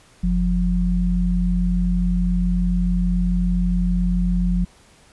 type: tone pair together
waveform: sine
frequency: 46.48 / 178.2 Hz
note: F#1 / F3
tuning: +9 / +35 cents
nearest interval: octave + major seventh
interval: 2326 cents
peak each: -19 dBFS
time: 0.23-4.65 s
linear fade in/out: 10 ms
effects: pink hiss -52 dBFS RMS until 5.12 s + resampled to 24000 Hz